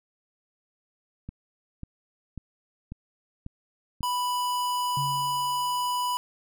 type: click train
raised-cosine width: 5 ms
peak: -24 dBFS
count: 6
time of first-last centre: 1.29-4.007 s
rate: 1.84 Hz
type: tone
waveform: square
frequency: 988 Hz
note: B5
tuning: in tune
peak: -26 dBFS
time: 4.03-6.17 s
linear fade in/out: 0 ms
type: tone with exponential decay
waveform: sine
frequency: 140 Hz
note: C#3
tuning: 18 cents sharp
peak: -28 dBFS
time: 4.97-5.99 s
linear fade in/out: 2 ms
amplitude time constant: 220 ms
effects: none